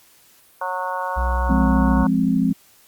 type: harmonic tone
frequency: 183.4 Hz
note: F#3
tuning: 15 cents flat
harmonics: 3 / 4 / 5 / 6 / 7 / 8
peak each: -30 / -32 / -26 / -28 / -38 / -32 dBFS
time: 0.61-2.07 s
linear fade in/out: 5 ms
type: tone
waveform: triangle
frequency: 61.74 Hz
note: B1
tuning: in tune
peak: -17 dBFS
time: 1.16-2.05 s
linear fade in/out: 20 ms
type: chord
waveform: sine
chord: F minor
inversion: none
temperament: equal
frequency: 174.61 / 207.7 / 261.6 Hz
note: F3 / Ab3 / C4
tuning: 0 / 0 / 0 cents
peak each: -21 / -20 / -19 dBFS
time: 1.49-2.53 s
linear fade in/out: 10 ms
effects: white hiss -53 dBFS RMS until 2.87 s + Opus 48 kbps